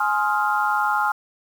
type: chord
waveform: sine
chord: F minor seventh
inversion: first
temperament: just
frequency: 838.1 / 1047.7 / 1257.2 / 1396.9 Hz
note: Ab5 / C6 / Eb6 / F6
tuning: +16 / +2 / +18 / 0 cents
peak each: -22 / -26 / -26 / -23 dBFS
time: 0-1.12 s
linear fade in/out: 5 ms
effects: 7-bit